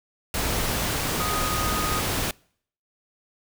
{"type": "tone in noise", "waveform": "sine", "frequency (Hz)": 1244.5, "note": "D#6", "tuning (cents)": 0, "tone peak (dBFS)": -28, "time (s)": [1.2, 2], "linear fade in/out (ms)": 2, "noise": "pink", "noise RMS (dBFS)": -26, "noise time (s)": [0.34, 2.31], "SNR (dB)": -5, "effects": ["noise-tail reverb RT60 0.6 s tail -26 dB re dry"]}